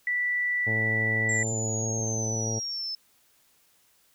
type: tone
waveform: sine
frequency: 1966 Hz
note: B6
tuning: 8 cents flat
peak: -24 dBFS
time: 0.07-1.43 s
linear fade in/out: 2 ms
type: harmonic tone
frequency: 111 Hz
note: A2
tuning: 16 cents sharp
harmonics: 1 / 2 / 3 / 4 / 5 / 6 / 7 / 8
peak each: -30 / -36 / -41 / -37 / -40 / -44 / -46 / -49 dBFS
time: 0.66-2.6 s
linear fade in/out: 20 ms
type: exponential sweep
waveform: sine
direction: down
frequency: 7459 to 5230 Hz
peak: -30 dBFS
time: 1.29-2.95 s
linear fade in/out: 2 ms
effects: white hiss -64 dBFS RMS until 4.14 s